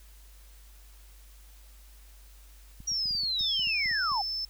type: clicks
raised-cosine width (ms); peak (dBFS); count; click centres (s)
5; -35; 12; 2.804 / 2.918 / 3.057 / 3.109 / 3.151 / 3.235 / 3.409 / 3.595 / 3.672 / 3.859 / 3.914 / 4.118
type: linear sweep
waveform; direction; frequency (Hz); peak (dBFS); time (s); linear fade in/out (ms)
sine; down; 5740 to 740; -27; 2.87-4.22; 10
type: tone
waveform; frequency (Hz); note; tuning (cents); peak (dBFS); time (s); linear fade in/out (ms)
sine; 5274; E8; 0; -30; 3.39-4.45; 2
effects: added 50 Hz sine -50 dBFS peak until 4.49 s + white hiss -59 dBFS RMS until 4.49 s